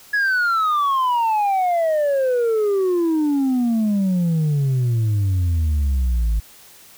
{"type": "exponential sweep", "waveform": "sine", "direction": "down", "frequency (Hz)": [1695, 51.91], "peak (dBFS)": -13, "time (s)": [0.13, 6.4], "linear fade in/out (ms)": 10, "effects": ["tanh soft clip ceiling -15 dBFS", "white hiss -46 dBFS RMS until 6.97 s"]}